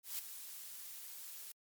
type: noise with ADSR envelope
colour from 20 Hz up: blue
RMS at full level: -39 dBFS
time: 0.03-1.52 s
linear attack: 160 ms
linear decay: 3 ms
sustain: -10 dB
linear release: 5 ms
effects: MP3 96 kbps